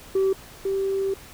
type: tone pair in turn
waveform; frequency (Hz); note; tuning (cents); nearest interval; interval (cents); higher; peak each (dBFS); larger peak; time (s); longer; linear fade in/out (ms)
sine; 385 / 389; G4 / G4; -31 / -13; unison; 18; second; -16 / -21; first; 0.15-0.33 / 0.65-1.14; second; 5
effects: tanh soft clip ceiling -16 dBFS + pink hiss -45 dBFS RMS until 1.33 s